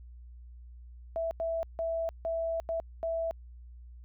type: tone bursts at uneven times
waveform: sine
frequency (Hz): 659.3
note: E5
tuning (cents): 0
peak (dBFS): -29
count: 6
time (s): 1.16-1.31 / 1.4-1.63 / 1.79-2.09 / 2.25-2.6 / 2.69-2.8 / 3.03-3.31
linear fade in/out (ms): 0
effects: added 60 Hz sine -46 dBFS peak until 4.04 s